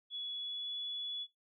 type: tone with pitch glide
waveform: sine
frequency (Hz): 3389 to 3411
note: G#7 to G#7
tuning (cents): +34 to +46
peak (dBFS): -38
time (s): 0.1-1.27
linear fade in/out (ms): 50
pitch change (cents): +12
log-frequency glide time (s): 0.36-0.72
effects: noise-tail reverb RT60 0.2 s tail -23 dB re dry